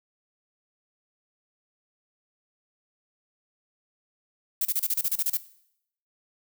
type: noise bursts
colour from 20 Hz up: violet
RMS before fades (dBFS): -25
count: 11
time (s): 4.61-5.372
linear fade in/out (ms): 5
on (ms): 42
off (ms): 30
effects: noise-tail reverb RT60 0.7 s tail -17 dB re dry